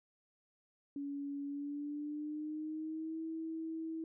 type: tone with pitch glide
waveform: sine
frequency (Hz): 282.8 to 323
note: C#4 to E4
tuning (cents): +35 to -35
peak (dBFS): -38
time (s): 0.96-4.04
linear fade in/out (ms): 2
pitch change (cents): +230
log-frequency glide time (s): 1.46-3.21
effects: none